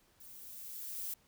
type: noise with level ramp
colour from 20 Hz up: violet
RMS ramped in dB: -54 to -39 dBFS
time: 0.2-1.14 s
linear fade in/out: 5 ms
effects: pink hiss -69 dBFS RMS until 1.27 s